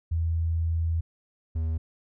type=tone pair in turn; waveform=sine / triangle; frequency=82.41 / 80.2 Hz; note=E2 / E2; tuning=0 / -47 cents; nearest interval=unison; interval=47 cents; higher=first; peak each=-23 dBFS; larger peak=neither; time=0.11-1.01 / 1.55-1.78 s; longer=first; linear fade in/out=10 ms; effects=none